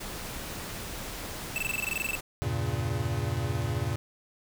pink noise, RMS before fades -38 dBFS, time 0-2.21 s, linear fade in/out 10 ms
square tone bursts, 2642 Hz, E7, 3 cents sharp, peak -28 dBFS, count 14, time 1.56-2.153 s, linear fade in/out 0 ms, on 21 ms, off 23 ms
square chord, E diminished seventh, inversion none, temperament equal, 82.41 / 98 / 116.54 / 138.59 Hz, E2 / G2 / Bb2 / Db3, 0 / 0 / 0 / 0 cents, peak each -36 / -35 / -32 / -35 dBFS, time 2.42-3.96 s, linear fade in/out 0 ms
effects none

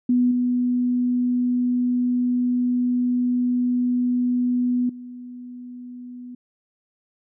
sine tone with level steps, 246.9 Hz, B3, in tune, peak -15 / -18 / -34 dBFS, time 0.09-6.35 s, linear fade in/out 5 ms, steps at 0.31 / 4.89 s, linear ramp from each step 5 ms, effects none

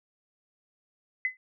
sine tone with exponential decay, 2029 Hz, B6, 46 cents sharp, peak -21 dBFS, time 1.25-1.37 s, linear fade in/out 1 ms, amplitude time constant 25 ms, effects none

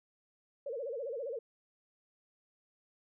sine tone with vibrato, 509 Hz, C5, 48 cents flat, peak -36 dBFS, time 0.66-1.39 s, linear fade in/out 5 ms, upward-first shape sine, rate 15 Hz, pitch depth 220 cents each way, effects none

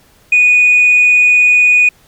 sine tone, 2471 Hz, D#7, 13 cents flat, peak -4 dBFS, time 0.32-1.89 s, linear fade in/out 5 ms, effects tanh soft clip ceiling -2 dBFS + pink hiss -49 dBFS RMS until 2.07 s

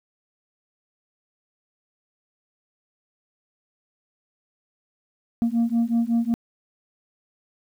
sine beating tone pair, 230 / 235.4 Hz, A#3 / A#3, -23 / +17 cents, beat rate 5.4 Hz, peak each -20 dBFS, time 5.42-6.34 s, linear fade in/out 0 ms, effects tanh soft clip ceiling -16 dBFS + 9-bit

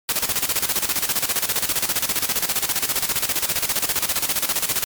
white noise with tremolo, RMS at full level -20 dBFS, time 0.09-4.84 s, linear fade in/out 0 ms, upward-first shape square, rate 15 Hz, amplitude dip 70%, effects MP3 96 kbps

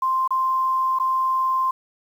sine tone with dropouts, 1046.5 Hz, C6, in tune, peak -18 dBFS, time 0.02-1.71 s, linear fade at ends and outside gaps 5 ms, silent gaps 0.277-0.306 / 0.988-0.998 s, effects 8-bit

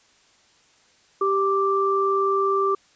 sine tone pair together, 392 / 1174.7 Hz, G4 / D6, 0 / 0 cents, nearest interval octave + perfect fifth, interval 1900 cents, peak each -21 dBFS, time 1.21-2.75 s, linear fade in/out 5 ms, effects white hiss -58 dBFS RMS until 2.95 s + resampled to 16000 Hz

